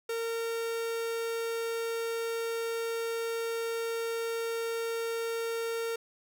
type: tone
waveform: 45% pulse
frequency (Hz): 459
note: A#4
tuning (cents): -27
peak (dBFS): -31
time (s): 0.09-5.96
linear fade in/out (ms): 5
effects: none